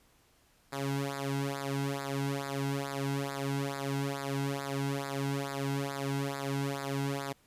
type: tone with flanger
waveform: sawtooth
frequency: 138.59 Hz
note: C#3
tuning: in tune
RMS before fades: -34 dBFS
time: 0.72-7.33 s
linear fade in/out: 10 ms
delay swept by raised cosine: 0.33 to 1.73 ms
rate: 2.3 Hz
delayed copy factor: -0.95
effects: pink hiss -66 dBFS RMS until 7.46 s + resampled to 32000 Hz